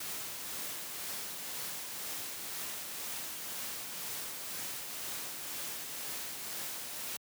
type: noise with tremolo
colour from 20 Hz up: white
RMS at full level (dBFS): -39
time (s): 0-7.17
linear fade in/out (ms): 5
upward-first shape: triangle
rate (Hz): 2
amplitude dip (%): 35
effects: high-pass 100 Hz 12 dB/octave